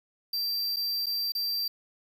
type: tone with dropouts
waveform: square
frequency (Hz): 4699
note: D8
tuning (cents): 0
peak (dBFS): -28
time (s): 0.33-1.68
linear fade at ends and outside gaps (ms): 5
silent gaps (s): 0.762-0.767 / 1.06-1.066 / 1.321-1.35
effects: 9-bit